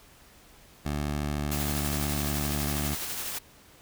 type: tone with pitch glide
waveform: 15% pulse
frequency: 73.42 to 72.79 Hz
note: D2 to D2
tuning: 0 to -15 cents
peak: -22 dBFS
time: 0.85-2.95 s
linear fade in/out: 10 ms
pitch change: -15 cents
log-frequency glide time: 1.28-1.86 s
type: noise with tremolo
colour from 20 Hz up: white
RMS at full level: -33 dBFS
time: 1.51-3.39 s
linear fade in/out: 10 ms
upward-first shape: sine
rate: 12 Hz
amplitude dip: 30%
effects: pink hiss -55 dBFS RMS until 3.81 s